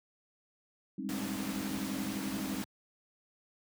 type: chord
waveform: sine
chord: Ab major seventh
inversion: third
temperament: equal with one note detuned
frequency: 196 / 207.7 / 266.4 / 311.1 Hz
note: G3 / Ab3 / C4 / Eb4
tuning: 0 / 0 / +31 / 0 cents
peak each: -40 / -41 / -39 / -42 dBFS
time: 0.98-2.62 s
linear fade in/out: 5 ms
type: noise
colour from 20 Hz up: pink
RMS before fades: -41 dBFS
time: 1.09-2.64 s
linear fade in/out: 0 ms
effects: high-pass 100 Hz 12 dB/octave